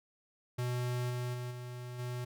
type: tone with level steps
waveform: square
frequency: 123.47 Hz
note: B2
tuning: in tune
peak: -33 / -35 / -38 / -42 / -37 dBFS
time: 0.58-2.25 s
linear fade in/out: 10 ms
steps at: 1.09 / 1.33 / 1.5 / 1.98 s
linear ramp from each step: 20 ms
effects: none